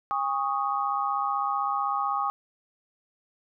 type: chord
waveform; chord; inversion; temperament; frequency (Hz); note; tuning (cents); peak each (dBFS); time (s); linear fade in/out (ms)
sine; Ab suspended fourth; none; equal with one note detuned; 810.2 / 1108.7 / 1244.5; Ab5 / Db6 / Eb6; -43 / 0 / 0; -29 / -29 / -29; 0.11-2.3; 0
effects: none